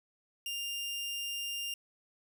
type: tone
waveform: sawtooth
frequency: 2800 Hz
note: F7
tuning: 4 cents sharp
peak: -32 dBFS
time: 0.46-1.74 s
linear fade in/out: 2 ms
effects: none